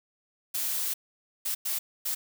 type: noise bursts at uneven times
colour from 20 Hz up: blue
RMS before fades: -30 dBFS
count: 4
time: 0.54-0.94 / 1.45-1.55 / 1.65-1.79 / 2.05-2.15 s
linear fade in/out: 10 ms
effects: none